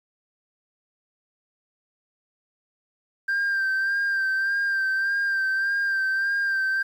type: tone with vibrato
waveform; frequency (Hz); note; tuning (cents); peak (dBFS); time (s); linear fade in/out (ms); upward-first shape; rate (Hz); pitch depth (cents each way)
sine; 1581; G6; +14; -19; 3.28-6.83; 10; sine; 1.7; 33
effects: tanh soft clip ceiling -20 dBFS + 9-bit